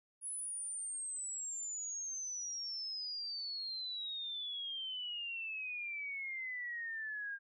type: exponential sweep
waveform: sine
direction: down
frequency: 10390 to 1603 Hz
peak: -39 dBFS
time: 0.21-7.39 s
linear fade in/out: 50 ms
effects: none